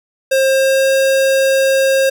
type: tone with pitch glide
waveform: square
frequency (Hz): 533 to 536.7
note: C5 to C5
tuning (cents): +32 to +44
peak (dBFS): -11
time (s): 0.31-2.1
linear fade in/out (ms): 10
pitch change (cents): +12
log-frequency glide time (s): 0.47-0.92
effects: none